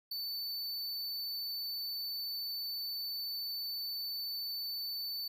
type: tone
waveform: square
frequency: 4513 Hz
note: C#8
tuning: 30 cents sharp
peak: -37 dBFS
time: 0.11-5.28 s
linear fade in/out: 5 ms
effects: none